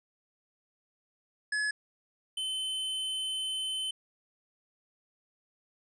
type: tone pair in turn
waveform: square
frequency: 1700 / 3060 Hz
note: G#6 / G7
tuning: +40 / -42 cents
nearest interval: minor seventh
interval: 1018 cents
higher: second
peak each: -29 / -32 dBFS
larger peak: first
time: 1.52-1.71 / 2.37-3.91 s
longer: second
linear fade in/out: 5 ms
effects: resampled to 22050 Hz